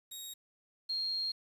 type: tone pair in turn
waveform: 15% pulse / sine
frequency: 3770 / 4232 Hz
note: A#7 / C8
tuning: +19 / +19 cents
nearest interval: major second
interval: 200 cents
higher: second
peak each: -35 / -32 dBFS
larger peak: second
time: 0.11-0.34 / 0.89-1.32 s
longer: second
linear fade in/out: 10 ms
effects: resampled to 32000 Hz + 10-bit